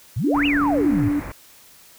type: exponential two-way sweep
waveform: sine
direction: up then down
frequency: 92.7 to 2958 to 92.7 Hz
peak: -20 dBFS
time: 0.16-1.09 s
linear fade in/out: 10 ms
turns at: 0.46 s
type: tone with pitch glide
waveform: sine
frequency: 287.8 to 291 Hz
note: D4 to D4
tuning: -35 to -16 cents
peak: -18 dBFS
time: 0.24-1.2 s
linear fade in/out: 10 ms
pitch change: +19 cents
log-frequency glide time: 0.48-1 s
type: low-pass noise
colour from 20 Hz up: pink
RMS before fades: -33 dBFS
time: 0.34-1.32 s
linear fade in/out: 5 ms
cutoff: 2300 Hz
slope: 48 dB/octave
effects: white hiss -49 dBFS RMS until 1.98 s